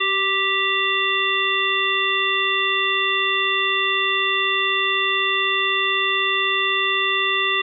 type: harmonic tone with a mistuned harmonic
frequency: 392 Hz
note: G4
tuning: in tune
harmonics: 1 / 3 / 5 / 7 / 9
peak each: -28 / -24 / -23 / -23 / -24 dBFS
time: 0-7.62 s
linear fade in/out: 10 ms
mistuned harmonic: 1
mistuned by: -26 cents
effects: none